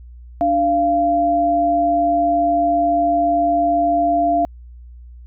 sine tone pair together, 293.7 / 688.5 Hz, D4 / F5, 0 / -25 cents, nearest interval octave + minor third, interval 1475 cents, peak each -21 / -14 dBFS, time 0.41-4.45 s, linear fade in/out 0 ms, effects added 60 Hz sine -36 dBFS peak until 5.26 s

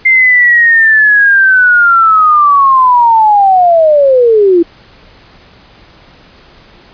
sine linear sweep, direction down, 2100 to 329.2 Hz, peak -3 dBFS, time 0.05-4.63 s, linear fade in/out 10 ms, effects pink hiss -40 dBFS RMS until 6.93 s + resampled to 11025 Hz

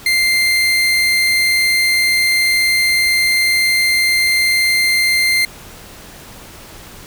30% pulse tone, 2093 Hz, C7, in tune, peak -9 dBFS, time 0.06-5.45 s, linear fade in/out 2 ms, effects pink hiss -37 dBFS RMS until 7.06 s

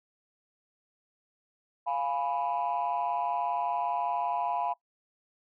sine chord, F diminished, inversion none, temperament equal, 698.5 / 830.6 / 987.8 Hz, F5 / Ab5 / Cb6, 0 / 0 / 0 cents, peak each -31 dBFS, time 1.86-4.74 s, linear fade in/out 20 ms, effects noise-tail reverb RT60 0.1 s tail -19 dB re dry + tanh soft clip ceiling -22 dBFS

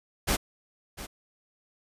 pink noise with echo, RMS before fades -25 dBFS, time 0.27-0.37 s, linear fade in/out 20 ms, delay 700 ms, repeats 1, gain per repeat -14 dB, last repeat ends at 1.07 s, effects resampled to 32000 Hz

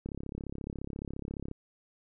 click train, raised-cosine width 3 ms, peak -25 dBFS, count 51, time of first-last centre 0.06-1.513 s, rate 34.4 Hz, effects none

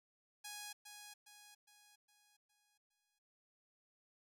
5% pulse tone with echo, 830 Hz, G#5, 1 cent flat, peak -35 dBFS, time 0.44-0.73 s, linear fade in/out 10 ms, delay 410 ms, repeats 6, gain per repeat -6 dB, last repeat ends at 3.19 s, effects none

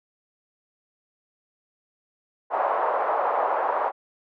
white band-pass noise, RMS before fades -24 dBFS, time 2.5-3.92 s, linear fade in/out 50 ms, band 560 to 1000 Hz, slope 24 dB/octave, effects none

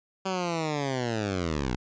10% pulse linear sweep, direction down, 193.1 to 57 Hz, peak -19 dBFS, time 0.25-1.76 s, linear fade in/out 10 ms, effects resampled to 16000 Hz

